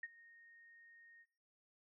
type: tone with ADSR envelope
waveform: sine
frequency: 1855 Hz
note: A#6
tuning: 9 cents flat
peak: -40 dBFS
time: 0.03-1.26 s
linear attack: 4 ms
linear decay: 36 ms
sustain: -20 dB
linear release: 48 ms
effects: noise-tail reverb RT60 0.8 s tail -22 dB re dry